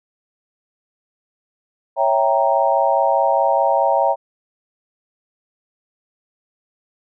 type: chord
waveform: sine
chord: C# diminished seventh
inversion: none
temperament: equal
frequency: 554.4 / 659.3 / 784 / 932.3 Hz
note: C#5 / E5 / G5 / Bb5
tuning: 0 / 0 / 0 / 0 cents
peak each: -19 dBFS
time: 1.96-4.16 s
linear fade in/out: 50 ms
effects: none